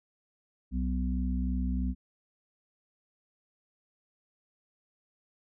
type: harmonic tone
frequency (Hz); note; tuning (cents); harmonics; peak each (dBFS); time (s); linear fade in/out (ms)
63.1; B1; +38; 1 / 3 / 4; -29 / -34 / -35; 0.71-1.95; 50
effects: none